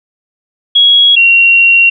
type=tone pair in turn; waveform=sine; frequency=3322 / 2747 Hz; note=G#7 / F7; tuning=0 / -29 cents; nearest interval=minor third; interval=329 cents; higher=first; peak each=-3 dBFS; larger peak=neither; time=0.75-1.16 / 1.16-1.9 s; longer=second; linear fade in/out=10 ms; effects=none